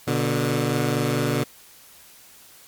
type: tone pair together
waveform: 15% pulse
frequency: 121.38 / 145.9 Hz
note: B2 / D3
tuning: -30 / -11 cents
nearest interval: minor third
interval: 319 cents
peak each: -17 dBFS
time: 0.07-1.44 s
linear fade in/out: 10 ms
effects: white hiss -49 dBFS RMS until 2.67 s + MP3 96 kbps